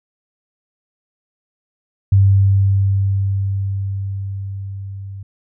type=tone with level ramp; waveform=sine; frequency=98 Hz; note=G2; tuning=in tune; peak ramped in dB=-7 to -28 dBFS; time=2.12-5.23 s; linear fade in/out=5 ms; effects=none